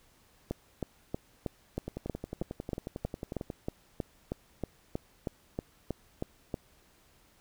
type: two click trains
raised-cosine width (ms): 2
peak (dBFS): -19 / -23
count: 20 / 19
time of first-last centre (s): 0.51-6.542 / 1.88-3.502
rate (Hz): 3.15 / 11.1
effects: pink hiss -64 dBFS RMS until 7.4 s